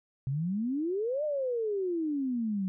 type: exponential two-way sweep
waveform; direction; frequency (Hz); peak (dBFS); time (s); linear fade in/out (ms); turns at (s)
sine; up then down; 127.9 to 617 to 184.3; -28; 0.27-2.68; 0; 1.24
effects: none